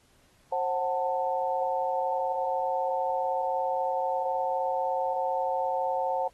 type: chord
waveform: sine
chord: F# diminished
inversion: second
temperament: just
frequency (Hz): 532.8 / 740 / 888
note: C5 / F#5 / A5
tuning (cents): +31 / 0 / +16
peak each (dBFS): -30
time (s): 0.52-6.28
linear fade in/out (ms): 5
effects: pink hiss -64 dBFS RMS until 6.33 s + AAC 32 kbps